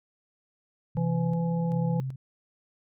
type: tone with tremolo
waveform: sine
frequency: 132.3 Hz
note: C3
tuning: 20 cents sharp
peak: -29 dBFS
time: 0.95-2.16 s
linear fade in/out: 5 ms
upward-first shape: square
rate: 1.3 Hz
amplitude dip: 60%
type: harmonic tone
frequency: 168.2 Hz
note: E3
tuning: 35 cents sharp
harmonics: 1 / 3 / 5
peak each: -25 / -35 / -39 dBFS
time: 0.97-2 s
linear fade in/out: 0 ms
effects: none